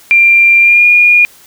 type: tone with pitch glide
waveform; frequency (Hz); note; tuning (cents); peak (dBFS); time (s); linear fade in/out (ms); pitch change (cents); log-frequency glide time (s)
sine; 2378 to 2431; D7 to D#7; +21 to -41; -3; 0.11-1.25; 0; +38; 0.6-0.86
effects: white hiss -41 dBFS RMS until 1.46 s